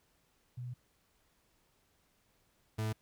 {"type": "tone pair in turn", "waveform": ["sine", "40% pulse"], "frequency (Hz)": [123.47, 108.91], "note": ["B2", "A2"], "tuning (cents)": [0, -17], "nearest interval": "major second", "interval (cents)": 217, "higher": "first", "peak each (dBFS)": [-39, -32], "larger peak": "second", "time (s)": [[0.57, 0.74], [2.78, 2.93]], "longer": "first", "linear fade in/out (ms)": 10, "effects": ["pink hiss -73 dBFS RMS until 3.01 s"]}